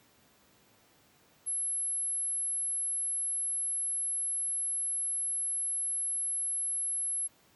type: tone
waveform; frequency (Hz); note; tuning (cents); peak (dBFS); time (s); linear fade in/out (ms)
sine; 11040; F9; -21; -30; 1.46-7.28; 20
effects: pink hiss -64 dBFS RMS until 7.55 s + high-pass 100 Hz 12 dB/octave